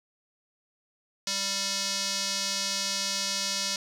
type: tone with band-pass filter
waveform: square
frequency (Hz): 196.5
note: G3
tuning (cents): +4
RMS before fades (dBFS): -30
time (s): 1.27-3.76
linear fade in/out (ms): 2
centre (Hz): 5200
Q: 2.3
effects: none